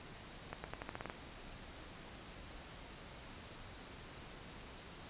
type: accelerating click train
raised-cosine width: 0.5 ms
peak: -26 dBFS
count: 9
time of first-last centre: 0.53-1.098 s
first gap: 110 ms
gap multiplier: 0.87
effects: pink hiss -52 dBFS RMS until 5.09 s + resampled to 8000 Hz